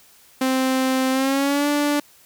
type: tone with pitch glide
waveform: sawtooth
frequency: 261.2 to 291.5 Hz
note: C4 to D4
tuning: -3 to -13 cents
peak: -14 dBFS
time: 0.41-2 s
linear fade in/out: 5 ms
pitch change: +190 cents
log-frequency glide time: 1.11-1.68 s
effects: white hiss -52 dBFS RMS until 2.25 s